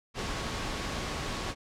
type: tone in noise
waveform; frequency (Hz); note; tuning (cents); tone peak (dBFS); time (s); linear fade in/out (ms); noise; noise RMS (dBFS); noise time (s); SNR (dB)
sine; 1108.7; C#6; 0; -45; 0.14-1.55; 50; pink; -34; 0.14-1.55; -14
effects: low-pass 6000 Hz 12 dB/octave